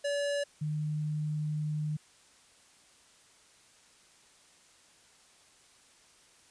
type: tone pair in turn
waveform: square / sine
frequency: 572 / 151.93 Hz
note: D5 / D#3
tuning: -46 / -41 cents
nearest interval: octave + major seventh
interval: 2295 cents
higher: first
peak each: -30 / -30 dBFS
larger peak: neither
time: 0.04-0.44 / 0.61-1.97 s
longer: second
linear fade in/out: 10 ms
effects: white hiss -61 dBFS RMS until 6.5 s + resampled to 22050 Hz